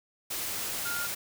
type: tone in noise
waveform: sine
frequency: 1410 Hz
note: F6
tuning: 16 cents sharp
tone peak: -33 dBFS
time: 0.85-1.07 s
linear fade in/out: 10 ms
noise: white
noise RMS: -34 dBFS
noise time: 0.3-1.15 s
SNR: -2 dB
effects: none